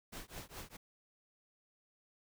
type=noise with tremolo; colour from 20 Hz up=pink; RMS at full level=-45 dBFS; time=0.12-0.77 s; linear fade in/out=10 ms; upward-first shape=triangle; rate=4.8 Hz; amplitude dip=100%; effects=none